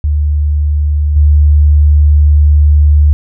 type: tone with level steps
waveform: sine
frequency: 74.1 Hz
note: D2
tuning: 16 cents sharp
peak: -8 / -3 dBFS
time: 0.04-3.13 s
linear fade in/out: 0 ms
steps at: 1.16 s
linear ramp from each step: 5 ms
effects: none